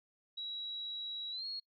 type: tone with pitch glide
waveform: sine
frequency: 3881 to 4306 Hz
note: B7 to C8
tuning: -31 to +49 cents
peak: -38 dBFS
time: 0.37-1.6 s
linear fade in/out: 10 ms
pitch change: +180 cents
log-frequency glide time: 1.31-1.46 s
effects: noise-tail reverb RT60 0.1 s tail -22 dB re dry + MP3 32 kbps